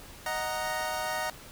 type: chord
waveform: 25% pulse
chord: D# minor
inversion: none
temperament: equal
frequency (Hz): 622.3 / 740 / 932.3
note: D#5 / F#5 / A#5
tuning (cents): 0 / 0 / 0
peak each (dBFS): -31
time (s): 0.26-1.3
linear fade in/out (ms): 2
effects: pink hiss -48 dBFS RMS until 1.51 s